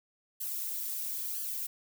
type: noise with flanger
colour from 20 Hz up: violet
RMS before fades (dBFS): -36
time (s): 0.4-1.67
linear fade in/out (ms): 10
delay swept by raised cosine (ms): 0.65 to 3.75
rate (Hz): 1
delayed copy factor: +0.75
effects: none